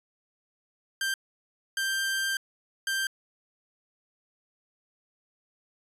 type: tone bursts at uneven times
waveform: sawtooth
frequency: 1576 Hz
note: G6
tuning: 9 cents sharp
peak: -23 dBFS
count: 3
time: 1.01-1.14 / 1.77-2.37 / 2.87-3.07 s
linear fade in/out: 2 ms
effects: resampled to 32000 Hz